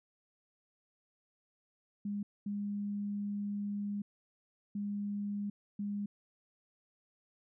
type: tone bursts at uneven times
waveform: sine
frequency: 203.9 Hz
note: G#3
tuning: 32 cents flat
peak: -34 dBFS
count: 4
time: 2.05-2.23 / 2.46-4.02 / 4.75-5.5 / 5.79-6.06 s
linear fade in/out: 5 ms
effects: none